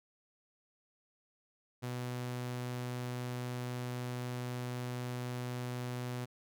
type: tone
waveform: sawtooth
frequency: 123.9 Hz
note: B2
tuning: 6 cents sharp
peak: -33 dBFS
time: 1.82-6.26 s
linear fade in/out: 20 ms
effects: none